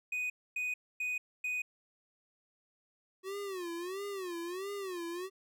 triangle tone bursts, 2489 Hz, D#7, in tune, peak -31 dBFS, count 4, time 0.12-1.62 s, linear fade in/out 5 ms, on 180 ms, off 260 ms
square tone with vibrato, 370 Hz, F#4, in tune, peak -38 dBFS, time 3.23-5.3 s, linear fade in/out 50 ms, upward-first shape sine, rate 1.5 Hz, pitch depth 160 cents each way
effects none

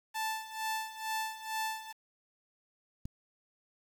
sawtooth tone with tremolo, 880 Hz, A5, in tune, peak -28 dBFS, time 0.14-1.93 s, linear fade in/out 20 ms, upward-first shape sine, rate 2.2 Hz, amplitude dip 80%
click, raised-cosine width 5 ms, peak -27 dBFS, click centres 3.055 s
effects 9-bit

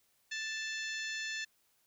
harmonic tone with a mistuned harmonic, 881 Hz, A5, 2 cents sharp, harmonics 2 / 3 / 4 / 5 / 6 / 7 / 8, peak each -39 / -43 / -45 / -47 / -49 / -50 / -51 dBFS, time 0.31-1.45 s, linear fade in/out 10 ms, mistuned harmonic 5, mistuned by -46 cents, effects white hiss -73 dBFS RMS until 1.86 s

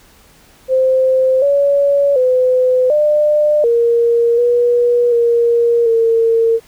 sine tone with pitch steps, 521 / 565 / 508 / 599 / 468.6 / 481.7 / 470 / 456.2 Hz, C5 / C#5 / B4 / D5 / A#4 / B4 / A#4 / A#4, -7 / +33 / +49 / +34 / +9 / -43 / +14 / -37 cents, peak -9 dBFS, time 0.68-6.6 s, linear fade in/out 50 ms, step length 740 ms, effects pink hiss -47 dBFS RMS until 6.67 s

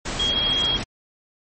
sine tone in noise, 3272 Hz, G#7, 26 cents flat, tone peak -19 dBFS, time 0.19-0.77 s, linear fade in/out 10 ms, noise pink, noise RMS -28 dBFS, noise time 0.05-0.84 s, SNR +6 dB, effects MP3 32 kbps

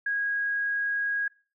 sine tone, 1645 Hz, G#6, 17 cents flat, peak -25 dBFS, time 0.06-1.28 s, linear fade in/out 5 ms, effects noise-tail reverb RT60 0.4 s tail -23 dB re dry

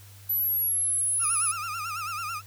sine exponential sweep, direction down, 11920 to 10040 Hz, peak -23 dBFS, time 0.29-1.52 s, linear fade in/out 10 ms
35% pulse tone with vibrato, 1294 Hz, E6, 32 cents flat, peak -29 dBFS, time 1.19-2.42 s, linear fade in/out 50 ms, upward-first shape sine, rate 9.1 Hz, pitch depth 120 cents each way
effects added 99 Hz sine -47 dBFS peak until 2.46 s + white hiss -53 dBFS RMS until 2.46 s

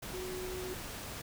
sine tone in noise, 368.4 Hz, F#4, 7 cents flat, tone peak -39 dBFS, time 0.13-0.74 s, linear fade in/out 10 ms, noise pink, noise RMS -43 dBFS, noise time 0.02-1.22 s, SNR +1 dB, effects none

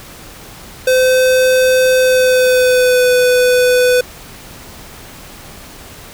square tone with pitch glide, 513 to 498.4 Hz, C5 to B4, -34 to +16 cents, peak -9 dBFS, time 0.87-4.01 s, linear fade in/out 5 ms, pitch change -50 cents, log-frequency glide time 1.98-3.12 s, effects pink hiss -35 dBFS RMS until 6.13 s

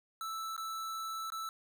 square tone with dropouts, 1318.5 Hz, E6, in tune, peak -38 dBFS, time 0.21-1.49 s, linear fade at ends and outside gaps 1 ms, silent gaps 0.565-0.578 / 1.302-1.321 s, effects none

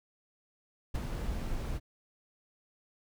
brown noise with ADSR envelope, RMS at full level -29 dBFS, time 0.94-1.8 s, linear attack 15 ms, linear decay 14 ms, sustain -6 dB, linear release 40 ms, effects none

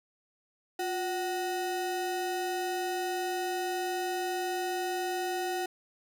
square ring-modulated tone, 554.4 Hz, C#5, in tune, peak -28 dBFS, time 0.79-5.66 s, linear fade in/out 5 ms, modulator 198 Hz, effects none

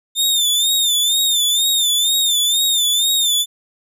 sawtooth tone with vibrato, 3604 Hz, A7, 41 cents sharp, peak -11 dBFS, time 0.15-3.46 s, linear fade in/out 50 ms, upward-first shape sine, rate 2.1 Hz, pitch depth 82 cents each way, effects none

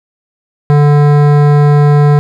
sine tone with hard clipping, 146.3 Hz, D3, 6 cents flat, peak -6 dBFS, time 0.7-2.19 s, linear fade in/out 0 ms, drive 16 dB, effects none

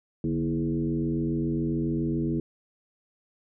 sine tone with frequency modulation, 238.6 Hz, A#3, 41 cents sharp, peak -24 dBFS, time 0.24-2.4 s, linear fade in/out 2 ms, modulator 87.2 Hz, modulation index 1.5, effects none

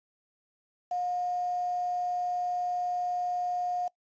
sine tone with quantisation, 716 Hz, F5, 43 cents sharp, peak -28 dBFS, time 0.91-3.88 s, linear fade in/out 5 ms, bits 8, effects noise-tail reverb RT60 0.1 s tail -22 dB re dry + resampled to 16000 Hz

